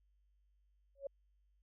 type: tone with exponential growth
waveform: sine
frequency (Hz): 554.4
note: C#5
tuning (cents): 0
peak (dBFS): -35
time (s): 0.95-1.07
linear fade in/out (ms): 5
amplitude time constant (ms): 24
effects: added 50 Hz sine -70 dBFS peak until 1.62 s